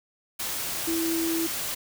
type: tone in noise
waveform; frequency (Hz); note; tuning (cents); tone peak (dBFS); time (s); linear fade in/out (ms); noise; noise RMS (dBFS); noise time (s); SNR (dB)
sine; 329.6; E4; 0; -25; 0.87-1.47; 10; white; -31; 0.39-1.75; +3
effects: none